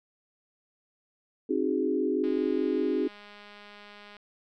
sine chord, Ab dominant seventh, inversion first, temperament equal with one note detuned, 266.8 / 311.1 / 370 / 415.3 Hz, C4 / Eb4 / Gb4 / Ab4, +34 / 0 / 0 / 0 cents, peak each -30 dBFS, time 1.49-3.08 s, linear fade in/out 10 ms
click train, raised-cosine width 0.3 ms, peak -33 dBFS, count 398, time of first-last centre 2.24-4.167 s, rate 206 Hz
effects none

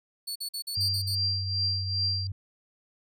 sawtooth tone bursts, 4435 Hz, C#8, in tune, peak -29 dBFS, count 7, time 0.27-1.155 s, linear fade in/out 10 ms, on 87 ms, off 46 ms
sine tone with tremolo, 4725 Hz, D8, 10 cents sharp, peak -24 dBFS, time 0.75-2.27 s, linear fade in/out 2 ms, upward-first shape triangle, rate 2.5 Hz, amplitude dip 75%
sine tone with pitch glide, 98 to 96.71 Hz, G2 to G2, 0 to -23 cents, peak -30 dBFS, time 0.77-2.32 s, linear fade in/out 5 ms, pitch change -23 cents, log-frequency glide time 1.03-1.82 s
effects none

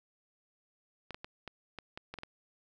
clicks, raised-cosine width 0.3 ms, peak -26 dBFS, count 9, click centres 1.107 / 1.145 / 1.245 / 1.477 / 1.787 / 1.975 / 2.14 / 2.187 / 2.234 s, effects none

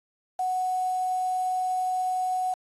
sine tone with quantisation, 740 Hz, F#5, in tune, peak -24 dBFS, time 0.39-2.54 s, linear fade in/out 5 ms, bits 7, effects AAC 32 kbps

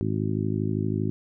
harmonic tone, 52.6 Hz, G#1, 23 cents sharp, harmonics 2 / 3 / 4 / 5 / 6 / 7, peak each -28 / -30 / -31 / -32 / -33 / -33 dBFS, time 0.01-1.1 s, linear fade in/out 0 ms, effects none

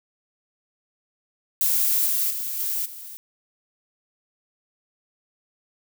violet noise with level steps, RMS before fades -21 / -23 / -29 / -26 / -39 dBFS, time 1.61-3.17 s, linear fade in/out 0 ms, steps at 2.06 / 2.3 / 2.59 / 2.85 s, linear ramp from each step 10 ms, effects none

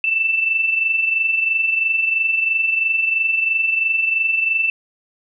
sine tone pair together, 2637 / 2660 Hz, E7 / E7, 0 / +15 cents, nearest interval unison, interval 15 cents, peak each -24 / -16 dBFS, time 0.04-4.7 s, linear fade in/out 2 ms, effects none

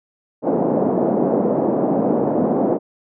pink band-pass noise, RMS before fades -18 dBFS, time 0.42-2.79 s, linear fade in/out 50 ms, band 200 to 700 Hz, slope 24 dB/octave, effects none

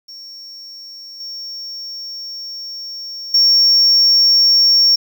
triangle tone with level steps, 5500 Hz, F8, 27 cents flat, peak -31 / -25 / -6 dBFS, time 0.08-4.96 s, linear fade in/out 10 ms, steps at 1.2 / 3.34 s, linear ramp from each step 5 ms, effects tanh soft clip ceiling -4 dBFS + 8-bit

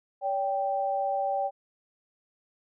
sine tone pair together, 568.9 / 784 Hz, C#5 / G5, +45 / 0 cents, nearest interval tritone, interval 555 cents, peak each -30 / -27 dBFS, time 0.21-1.51 s, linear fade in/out 50 ms, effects none

